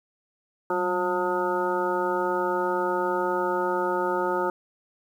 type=harmonic tone with a mistuned harmonic; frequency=179.8 Hz; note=F#3; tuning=49 cents flat; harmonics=1 / 2 / 3 / 4 / 5 / 7 / 8; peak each=-38 / -27 / -30 / -37 / -28 / -31 / -35 dBFS; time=0.7-4.5 s; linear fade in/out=2 ms; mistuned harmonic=1; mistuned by=+100 cents; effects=9-bit